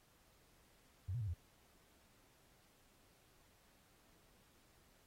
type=tone with pitch steps; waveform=sine; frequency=92.2 / 122.3 / 104.5 / 85.6 Hz; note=F#2 / B2 / G#2 / F2; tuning=-6 / -16 / +11 / -34 cents; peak=-38 dBFS; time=1.08-1.34 s; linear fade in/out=10 ms; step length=65 ms; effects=pink hiss -71 dBFS RMS until 5.06 s + AAC 48 kbps